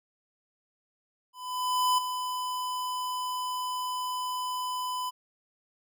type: tone with ADSR envelope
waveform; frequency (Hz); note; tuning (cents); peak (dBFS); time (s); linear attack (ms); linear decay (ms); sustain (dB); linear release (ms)
square; 1004; B5; +28; -22; 1.33-5.11; 650; 7; -9; 25
effects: none